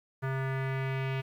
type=tone with low-pass filter sweep; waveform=square; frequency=133.4 Hz; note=C3; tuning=34 cents sharp; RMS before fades=-32 dBFS; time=0.22-1.22 s; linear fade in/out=20 ms; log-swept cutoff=1600 to 2600 Hz; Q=2.7; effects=10-bit